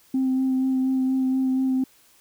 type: tone with vibrato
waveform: sine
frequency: 261.6 Hz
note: C4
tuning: in tune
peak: -18 dBFS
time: 0.14-1.84 s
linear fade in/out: 5 ms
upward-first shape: sine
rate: 4.2 Hz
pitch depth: 14 cents each way
effects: tanh soft clip ceiling -16 dBFS + white hiss -57 dBFS RMS until 2.2 s